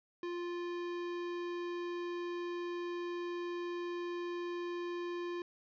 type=tone with hard clipping; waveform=sine; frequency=349.2 Hz; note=F4; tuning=in tune; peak=-39 dBFS; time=0.23-5.42 s; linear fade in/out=2 ms; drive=17 dB; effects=resampled to 16000 Hz